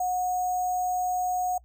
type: tone with sample-and-hold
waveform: sine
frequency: 730 Hz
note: F#5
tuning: 24 cents flat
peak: -24 dBFS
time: 0-1.58 s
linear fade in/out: 5 ms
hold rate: 7350 Hz
effects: noise-tail reverb RT60 0.1 s tail -23 dB re dry + added 60 Hz sine -52 dBFS peak until 1.64 s